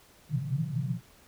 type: band-pass noise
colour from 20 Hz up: pink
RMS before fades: -31 dBFS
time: 0.29-1.01 s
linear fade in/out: 50 ms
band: 120 to 170 Hz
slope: 96 dB/octave
effects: pink hiss -58 dBFS RMS until 1.27 s